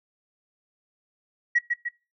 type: tone with echo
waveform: sine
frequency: 1917 Hz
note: A#6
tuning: 48 cents sharp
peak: -16 dBFS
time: 1.55-1.59 s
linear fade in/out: 10 ms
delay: 150 ms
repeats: 2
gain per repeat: -5 dB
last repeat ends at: 1.89 s
effects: noise-tail reverb RT60 0.3 s tail -23 dB re dry + tanh soft clip ceiling -12 dBFS